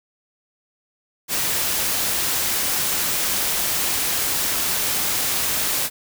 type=noise; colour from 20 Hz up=white; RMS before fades=-22 dBFS; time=1.28-5.9 s; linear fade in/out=50 ms; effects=none